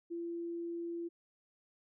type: tone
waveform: sine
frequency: 340 Hz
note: F4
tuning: 46 cents flat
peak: -37 dBFS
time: 0.1-1.09 s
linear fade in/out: 20 ms
effects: none